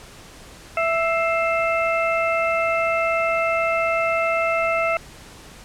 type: harmonic tone with a mistuned harmonic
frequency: 661 Hz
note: E5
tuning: 5 cents sharp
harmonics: 1 / 2 / 3 / 4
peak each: -21 / -24 / -26 / -27 dBFS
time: 0.77-4.97 s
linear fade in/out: 2 ms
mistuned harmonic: 3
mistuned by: +110 cents
effects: pink hiss -43 dBFS RMS until 5.64 s + low-pass 10000 Hz 12 dB/octave